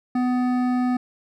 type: tone with hard clipping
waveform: triangle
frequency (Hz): 249.7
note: B3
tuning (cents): +19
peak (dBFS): -21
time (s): 0.15-0.97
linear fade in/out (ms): 5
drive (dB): 16
effects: none